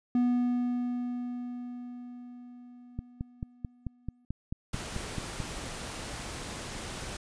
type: tone with exponential decay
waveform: triangle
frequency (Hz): 244.9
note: B3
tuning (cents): -14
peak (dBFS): -20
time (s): 0.15-4.25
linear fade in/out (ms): 2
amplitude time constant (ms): 890
type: click train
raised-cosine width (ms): 5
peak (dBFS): -21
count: 12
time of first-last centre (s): 2.99-5.402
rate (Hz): 4.56
type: noise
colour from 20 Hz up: pink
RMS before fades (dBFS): -39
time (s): 4.73-7.17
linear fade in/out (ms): 5
effects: resampled to 22050 Hz